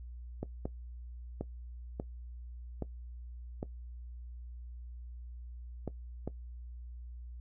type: clicks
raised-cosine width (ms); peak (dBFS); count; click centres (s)
2; -22; 8; 0.43 / 0.655 / 1.41 / 1.999 / 2.823 / 3.629 / 5.877 / 6.276
effects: noise-tail reverb RT60 0.1 s tail -18 dB re dry + added 60 Hz sine -43 dBFS peak until 7.4 s